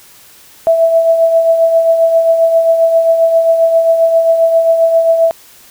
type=tone with tremolo; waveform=sine; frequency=659.3 Hz; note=E5; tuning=in tune; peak=-4 dBFS; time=0.67-5.31 s; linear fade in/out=0 ms; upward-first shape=triangle; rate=7.5 Hz; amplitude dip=55%; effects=white hiss -41 dBFS RMS until 5.7 s